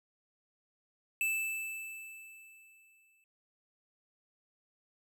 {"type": "tone with exponential decay", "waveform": "square", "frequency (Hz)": 2637, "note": "E7", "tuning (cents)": 0, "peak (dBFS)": -29, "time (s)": [1.21, 3.24], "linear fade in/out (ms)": 1, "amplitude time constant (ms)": 440, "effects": []}